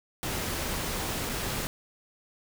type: noise with dropouts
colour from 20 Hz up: pink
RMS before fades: -32 dBFS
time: 0.23-1.67 s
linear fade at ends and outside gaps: 0 ms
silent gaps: 1.291-1.295 s
effects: none